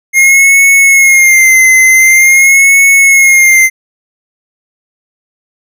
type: tone with vibrato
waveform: square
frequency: 2129 Hz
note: C7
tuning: 30 cents sharp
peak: -3 dBFS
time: 0.13-3.7 s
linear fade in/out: 50 ms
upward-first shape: sine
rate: 0.46 Hz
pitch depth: 60 cents each way
effects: none